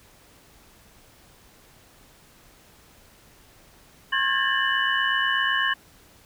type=tone cluster; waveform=sine; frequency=1076 / 1614 / 1682 / 1799 / 2970 Hz; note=C6 / G#6 / G#6 / A6 / F#7; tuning=+48 / -50 / +22 / +38 / +6 cents; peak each=-27 dBFS; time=4.12-5.74 s; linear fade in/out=10 ms; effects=pink hiss -54 dBFS RMS until 6.25 s